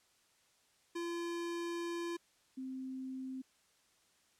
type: tone pair in turn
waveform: square / sine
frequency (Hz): 341.8 / 261.3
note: F4 / C4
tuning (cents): -37 / -2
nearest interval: perfect fourth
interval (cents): 465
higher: first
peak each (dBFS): -38 / -40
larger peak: first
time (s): 0.95-2.17 / 2.57-3.42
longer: first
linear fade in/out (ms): 10
effects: white hiss -71 dBFS RMS until 4.39 s + low-pass 9000 Hz 12 dB/octave